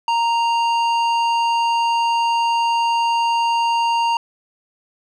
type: tone with low-pass filter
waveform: square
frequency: 930 Hz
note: A#5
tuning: 4 cents flat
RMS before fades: -18 dBFS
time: 0.08-4.17 s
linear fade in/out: 2 ms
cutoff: 4100 Hz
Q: 0.78
effects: none